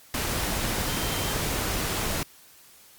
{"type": "tone in noise", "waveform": "sine", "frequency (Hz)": 3136, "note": "G7", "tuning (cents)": 0, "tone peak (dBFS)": -38, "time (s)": [0.88, 1.33], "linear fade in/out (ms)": 2, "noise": "pink", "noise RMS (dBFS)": -28, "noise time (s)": [0.14, 2.23], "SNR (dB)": -13, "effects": ["white hiss -53 dBFS RMS until 2.98 s", "Opus 48 kbps"]}